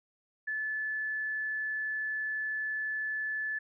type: tone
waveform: sine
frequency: 1734 Hz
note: A6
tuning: 26 cents flat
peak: -31 dBFS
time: 0.47-3.59 s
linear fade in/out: 10 ms
effects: none